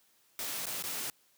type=noise with dropouts; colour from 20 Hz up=white; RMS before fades=-37 dBFS; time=0.39-1.1 s; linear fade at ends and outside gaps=1 ms; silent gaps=0.657-0.667 / 0.825-0.838 s; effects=white hiss -68 dBFS RMS until 1.37 s + high-pass 100 Hz 12 dB/octave